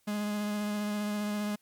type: tone with vibrato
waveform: 45% pulse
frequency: 208.3 Hz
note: G#3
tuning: 5 cents sharp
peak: -30 dBFS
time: 0.07-1.56 s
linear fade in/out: 10 ms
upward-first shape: sine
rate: 15 Hz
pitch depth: 14 cents each way
effects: white hiss -70 dBFS RMS until 1.61 s + MP3 96 kbps